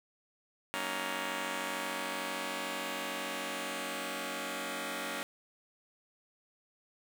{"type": "chord", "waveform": "5% pulse", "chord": "D# minor seventh", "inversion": "first", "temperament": "just", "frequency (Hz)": [186.68, 233.3, 280, 311.1], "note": ["F#3", "A#3", "C#4", "D#4"], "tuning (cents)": [16, 2, 18, 0], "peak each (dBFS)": [-32, -30, -28, -31], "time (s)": [0.74, 5.23], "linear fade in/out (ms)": 0, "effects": []}